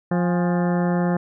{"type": "harmonic tone with a mistuned harmonic", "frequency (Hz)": 176.3, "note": "F3", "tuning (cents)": 17, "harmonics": [1, 2, 3, 4, 5, 6, 7, 8, 9, 10], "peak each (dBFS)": [-19, -27, -28, -31, -32, -37, -39, -39, -41, -38], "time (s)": [0.11, 1.17], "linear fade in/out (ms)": 5, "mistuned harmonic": 5, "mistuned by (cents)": -100, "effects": []}